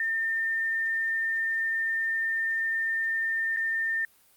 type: tone with dropouts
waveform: sine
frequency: 1807 Hz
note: A6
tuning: 46 cents sharp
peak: -25 dBFS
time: 0-4.05 s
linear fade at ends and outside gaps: 2 ms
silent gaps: 3.564-3.569 s
effects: white hiss -61 dBFS RMS until 4.36 s + Opus 32 kbps